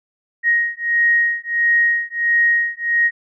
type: beating tone pair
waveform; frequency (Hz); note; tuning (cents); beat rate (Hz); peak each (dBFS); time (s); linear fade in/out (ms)
sine; 1876 / 1877.5; A#6 / A#6; +11 / +12; 1.5; -17; 0.43-3.11; 50
effects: none